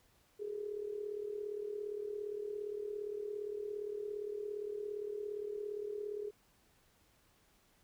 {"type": "tone with amplitude modulation", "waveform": "sine", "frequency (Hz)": 415.3, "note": "G#4", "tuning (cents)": 0, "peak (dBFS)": -35, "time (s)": [0.39, 6.31], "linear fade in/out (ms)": 20, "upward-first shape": "sine", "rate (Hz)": 37.4, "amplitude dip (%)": 70, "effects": ["pink hiss -70 dBFS RMS until 7.83 s"]}